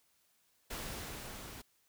pink noise with level ramp, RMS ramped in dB -41 to -49 dBFS, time 0.7-1.62 s, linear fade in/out 10 ms, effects white hiss -73 dBFS RMS until 1.88 s

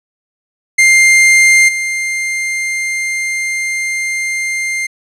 45% pulse tone with level steps, 2100 Hz, C7, 6 cents sharp, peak -5 / -15 dBFS, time 0.78-4.87 s, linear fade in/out 10 ms, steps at 1.68 s, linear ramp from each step 10 ms, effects resampled to 24000 Hz

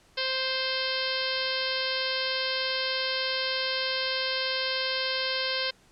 harmonic tone, 523.3 Hz, C5, in tune, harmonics 1 / 2 / 3 / 4 / 5 / 6 / 7 / 8 / 9 / 10, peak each -34 / -39 / -35 / -37 / -37 / -34 / -38 / -34 / -36 / -38 dBFS, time 0.17-5.71 s, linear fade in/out 10 ms, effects pink hiss -60 dBFS RMS until 5.91 s + low-pass 9000 Hz 12 dB/octave

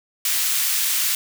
white high-pass noise, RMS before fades -21 dBFS, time 0.25-1.15 s, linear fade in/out 2 ms, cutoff 1800 Hz, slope 12 dB/octave, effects none

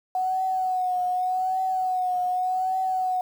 sine tone with vibrato, 740 Hz, F#5, in tune, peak -22 dBFS, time 0.15-3.21 s, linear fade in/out 2 ms, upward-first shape triangle, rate 0.85 Hz, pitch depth 38 cents each way, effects 8-bit

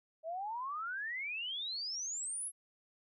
sine exponential sweep, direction up, 623 to 11290 Hz, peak -37 dBFS, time 0.23-2.52 s, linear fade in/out 50 ms, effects none

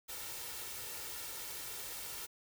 white noise with comb filter, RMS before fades -44 dBFS, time 0.08-2.27 s, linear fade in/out 20 ms, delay 2.2 ms, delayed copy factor +0.5, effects none

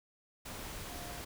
sine tone in noise, 704 Hz, F5, 14 cents sharp, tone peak -50 dBFS, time 0.89-1.2 s, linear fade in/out 10 ms, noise pink, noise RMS -44 dBFS, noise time 0.45-1.25 s, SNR -9 dB, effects none

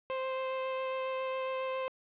30% pulse tone with vibrato, 523.3 Hz, C5, in tune, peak -30 dBFS, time 0.1-1.88 s, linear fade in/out 0 ms, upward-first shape sine, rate 7.3 Hz, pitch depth 8 cents each way, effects resampled to 8000 Hz + 10-bit

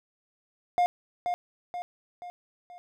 triangle tone with echo, 710 Hz, F5, 28 cents sharp, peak -18 dBFS, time 0.78-0.86 s, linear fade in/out 0 ms, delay 480 ms, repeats 4, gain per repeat -6 dB, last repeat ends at 2.78 s, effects none

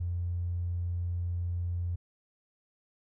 triangle tone with tanh clipping, 87.31 Hz, F2, in tune, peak -29 dBFS, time 0-1.96 s, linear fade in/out 10 ms, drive 2 dB, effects none

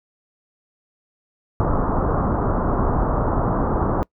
pink low-pass noise, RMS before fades -20 dBFS, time 1.6-4.03 s, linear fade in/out 0 ms, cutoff 1300 Hz, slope 48 dB/octave, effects noise-tail reverb RT60 0.1 s tail -24 dB re dry

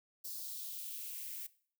violet noise with high-pass filter sweep, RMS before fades -44 dBFS, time 0.24-1.47 s, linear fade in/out 10 ms, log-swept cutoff 4800 to 1900 Hz, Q 2.5, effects noise-tail reverb RT60 0.5 s tail -19 dB re dry

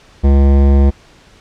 sine tone with hard clipping, 69.3 Hz, C#2, in tune, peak -8 dBFS, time 0.23-0.91 s, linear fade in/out 20 ms, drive 16 dB, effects pink hiss -45 dBFS RMS until 1.4 s + low-pass 6000 Hz 12 dB/octave

